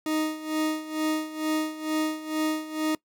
40% pulse tone with tremolo, 311.1 Hz, D#4, in tune, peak -22 dBFS, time 0.06-2.95 s, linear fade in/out 2 ms, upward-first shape sine, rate 2.2 Hz, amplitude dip 80%, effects noise-tail reverb RT60 0.1 s tail -22 dB re dry

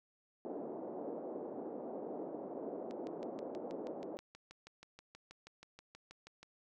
pink band-pass noise, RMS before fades -44 dBFS, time 0.45-4.17 s, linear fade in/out 0 ms, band 270 to 660 Hz, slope 24 dB/octave
click train, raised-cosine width 0.2 ms, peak -36 dBFS, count 23, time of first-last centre 2.91-6.43 s, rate 6.25 Hz
effects none

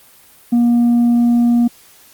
sine tone with tanh clipping, 238.1 Hz, A#3, 37 cents sharp, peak -10 dBFS, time 0.52-1.68 s, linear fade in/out 10 ms, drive 2 dB, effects white hiss -46 dBFS RMS until 2.13 s + Opus 32 kbps

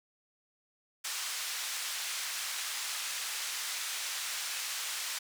white band-pass noise, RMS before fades -37 dBFS, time 1.04-5.19 s, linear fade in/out 10 ms, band 1200 to 7800 Hz, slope 12 dB/octave, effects none

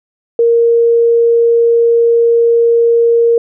sine tone, 466.2 Hz, A#4, in tune, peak -6 dBFS, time 0.39-3.38 s, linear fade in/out 2 ms, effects none

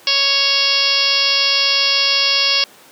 harmonic tone, 554.4 Hz, C#5, in tune, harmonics 1 / 2 / 3 / 4 / 5 / 6 / 7 / 8 / 9 / 10, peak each -29 / -27 / -29 / -24 / -20 / -20 / -27 / -19 / -19 / -22 dBFS, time 0.07-2.64 s, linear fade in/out 2 ms, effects pink hiss -44 dBFS RMS until 2.91 s + high-pass 300 Hz 12 dB/octave

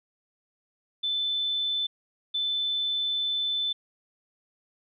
sine tone bursts at uneven times, 3520 Hz, A7, in tune, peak -25 dBFS, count 2, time 1.03-1.87 / 2.34-3.73 s, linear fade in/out 10 ms, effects none

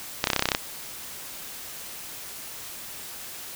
clicks, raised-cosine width 0.2 ms, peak -3 dBFS, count 11, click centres 0.241 / 0.272 / 0.302 / 0.333 / 0.363 / 0.394 / 0.424 / 0.456 / 0.488 / 0.518 / 0.549 s, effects white hiss -39 dBFS RMS until 3.55 s

